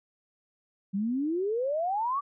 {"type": "exponential sweep", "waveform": "sine", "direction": "up", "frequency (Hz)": [188.4, 1174.7], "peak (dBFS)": -26, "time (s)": [0.93, 2.21], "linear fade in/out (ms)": 20, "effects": []}